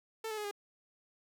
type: tone with pitch steps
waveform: sawtooth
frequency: 444.3 / 431.9 / 419.8 / 408.1 Hz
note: A4 / A4 / G#4 / G#4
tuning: +17 / -32 / +19 / -30 cents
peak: -33 dBFS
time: 0.24-0.512 s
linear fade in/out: 5 ms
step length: 68 ms
effects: none